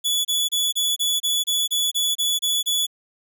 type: tone bursts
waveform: sawtooth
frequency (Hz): 3423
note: A7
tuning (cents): -48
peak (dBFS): -16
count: 12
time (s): 0.04-2.868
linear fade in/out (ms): 20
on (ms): 210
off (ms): 28
effects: none